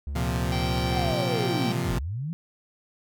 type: tone with pitch glide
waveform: triangle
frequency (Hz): 71 to 70.39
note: C#2 to C#2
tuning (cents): +42 to +27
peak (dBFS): -27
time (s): 0.07-1.12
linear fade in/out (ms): 0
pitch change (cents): -15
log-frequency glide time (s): 0.62-1
type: chord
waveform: sawtooth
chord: Bb suspended second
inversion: none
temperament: equal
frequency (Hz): 116.54 / 130.81 / 174.61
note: Bb2 / C3 / F3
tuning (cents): 0 / 0 / 0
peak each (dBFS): -26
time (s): 0.15-1.99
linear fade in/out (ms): 10
type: harmonic tone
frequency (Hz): 776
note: G5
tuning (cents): -18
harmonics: 1 / 3 / 4 / 5 / 6 / 7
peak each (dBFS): -34 / -39 / -40 / -41 / -42 / -42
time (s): 0.52-1.72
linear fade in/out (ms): 2
type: linear two-way sweep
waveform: sine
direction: down then up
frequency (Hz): 784 to 39.9 to 173.6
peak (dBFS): -28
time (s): 0.92-2.33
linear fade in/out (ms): 0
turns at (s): 1.93
effects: none